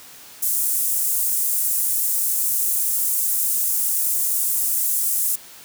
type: high-pass noise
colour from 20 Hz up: pink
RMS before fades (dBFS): -21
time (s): 0.42-5.36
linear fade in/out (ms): 10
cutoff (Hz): 8600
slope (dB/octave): 24
effects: white hiss -43 dBFS RMS until 5.64 s + high-pass 80 Hz 12 dB/octave